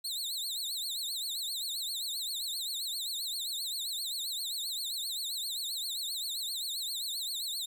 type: tone with vibrato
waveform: sawtooth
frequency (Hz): 3975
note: B7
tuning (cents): +10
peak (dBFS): -31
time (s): 0.04-7.66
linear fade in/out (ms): 10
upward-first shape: triangle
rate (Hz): 7.6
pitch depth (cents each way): 210
effects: 11-bit